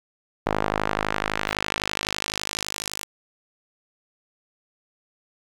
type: tone with band-pass filter sweep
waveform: sawtooth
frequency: 51.91 Hz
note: G#1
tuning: in tune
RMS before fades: -28 dBFS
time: 0.46-3.05 s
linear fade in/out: 5 ms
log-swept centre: 810 to 8700 Hz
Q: 0.86
effects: 8-bit